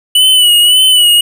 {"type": "tone with vibrato", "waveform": "square", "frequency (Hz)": 2960, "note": "F#7", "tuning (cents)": 0, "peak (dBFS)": -5, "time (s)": [0.15, 1.21], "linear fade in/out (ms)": 5, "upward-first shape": "sine", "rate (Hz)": 1.8, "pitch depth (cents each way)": 54, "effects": []}